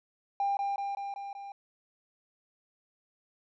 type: tone with echo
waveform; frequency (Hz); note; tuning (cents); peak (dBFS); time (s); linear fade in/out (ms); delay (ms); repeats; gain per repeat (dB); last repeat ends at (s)
triangle; 798; G5; +31; -23; 0.4-0.57; 2; 190; 5; -3; 1.52
effects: tanh soft clip ceiling -23 dBFS + resampled to 16000 Hz